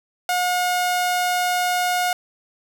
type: tone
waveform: sawtooth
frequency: 720 Hz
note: F#5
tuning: 47 cents flat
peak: -15 dBFS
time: 0.29-2.13 s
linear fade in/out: 2 ms
effects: none